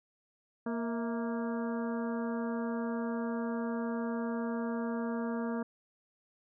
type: harmonic tone with a mistuned harmonic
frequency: 233.1 Hz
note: A#3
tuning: in tune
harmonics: 1 / 2 / 3 / 4 / 5 / 6 / 7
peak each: -33 / -39 / -43 / -45 / -47 / -49 / -50 dBFS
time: 0.66-5.63 s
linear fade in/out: 5 ms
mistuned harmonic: 3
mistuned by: -100 cents
effects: none